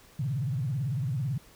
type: tone with vibrato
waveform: sine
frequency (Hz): 132.4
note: C3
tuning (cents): +21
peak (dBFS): -27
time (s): 0.19-1.38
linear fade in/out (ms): 5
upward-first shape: sine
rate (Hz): 18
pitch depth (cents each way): 280
effects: pink hiss -56 dBFS RMS until 1.55 s